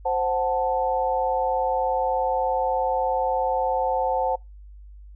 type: chord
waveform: sine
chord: F# diminished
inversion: second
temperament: equal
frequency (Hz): 523.3 / 740 / 880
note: C5 / F#5 / A5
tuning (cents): 0 / 0 / 0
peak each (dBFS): -25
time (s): 0.05-4.36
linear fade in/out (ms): 10
effects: noise-tail reverb RT60 0.2 s tail -25 dB re dry + added 50 Hz sine -41 dBFS peak until 5.15 s